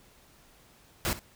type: noise with echo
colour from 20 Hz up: pink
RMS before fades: -29 dBFS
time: 1.05-1.13 s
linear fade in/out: 0 ms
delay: 62 ms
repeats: 1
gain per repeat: -15 dB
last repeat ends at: 1.192 s
effects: pink hiss -59 dBFS RMS until 1.35 s